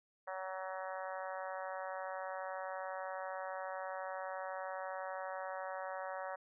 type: harmonic tone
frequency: 188.1 Hz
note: F#3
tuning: 29 cents sharp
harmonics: 3 / 4 / 5 / 6 / 7 / 8 / 9 / 10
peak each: -44 / -46 / -48 / -50 / -51 / -52 / -53 / -54 dBFS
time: 0.27-6.36 s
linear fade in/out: 10 ms
effects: none